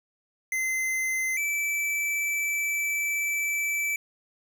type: tone pair in turn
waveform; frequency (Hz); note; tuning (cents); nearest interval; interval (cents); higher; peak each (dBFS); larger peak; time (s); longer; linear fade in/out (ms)
square; 2064 / 2317; C7 / D7; -24 / -24; major second; 200; second; -26; neither; 0.52-1.37 / 1.37-3.96; second; 2
effects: none